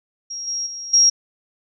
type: tone with level steps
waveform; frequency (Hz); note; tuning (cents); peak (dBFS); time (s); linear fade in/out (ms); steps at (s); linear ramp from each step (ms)
sine; 5610; F8; +7; -27 / -22 / -29 / -10; 0.3-1.1; 10; 0.47 / 0.66 / 0.93; 10
effects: none